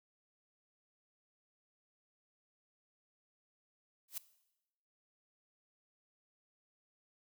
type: noise with exponential growth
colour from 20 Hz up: blue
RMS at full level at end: -35 dBFS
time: 4.08-4.18 s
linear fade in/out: 5 ms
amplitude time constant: 21 ms
effects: noise-tail reverb RT60 0.9 s tail -17 dB re dry